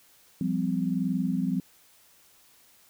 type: chord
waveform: sine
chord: F suspended second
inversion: none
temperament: equal with one note detuned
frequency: 174.61 / 196 / 256.4 Hz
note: F3 / G3 / C4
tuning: 0 / 0 / -35 cents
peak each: -29 dBFS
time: 0.41-1.6 s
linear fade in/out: 2 ms
effects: white hiss -59 dBFS RMS until 2.89 s